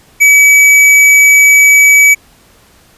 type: tone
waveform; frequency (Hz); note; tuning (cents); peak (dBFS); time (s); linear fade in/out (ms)
square; 2284; D7; -49; -3; 0.2-2.15; 20
effects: pink hiss -45 dBFS RMS until 2.97 s + resampled to 32000 Hz